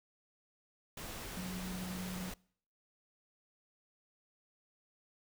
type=tone in noise; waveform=sine; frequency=183.6 Hz; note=F#3; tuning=13 cents flat; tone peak=-40 dBFS; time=1.37-2.3 s; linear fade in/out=5 ms; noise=pink; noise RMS=-45 dBFS; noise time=0.97-2.34 s; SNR=+2 dB; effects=noise-tail reverb RT60 0.6 s tail -25 dB re dry